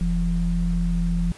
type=tone pair together; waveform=sine; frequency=42.92 / 171.7 Hz; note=F1 / F3; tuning=-29 / -29 cents; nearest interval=2 octaves; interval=2400 cents; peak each=-22 / -22 dBFS; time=0.01-1.32 s; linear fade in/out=0 ms; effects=pink hiss -46 dBFS RMS until 1.37 s + resampled to 24000 Hz